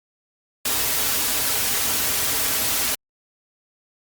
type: noise with comb filter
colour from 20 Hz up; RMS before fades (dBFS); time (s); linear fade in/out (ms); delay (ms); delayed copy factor
white; -22; 0.65-2.95; 5; 5.6; -0.6
effects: Opus 48 kbps